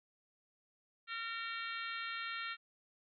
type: harmonic tone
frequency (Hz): 457.9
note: A#4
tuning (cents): -31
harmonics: 3 / 4 / 5 / 6 / 7 / 8 / 9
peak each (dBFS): -43 / -45 / -47 / -49 / -50 / -51 / -52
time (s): 1.07-2.57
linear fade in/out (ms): 50
effects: none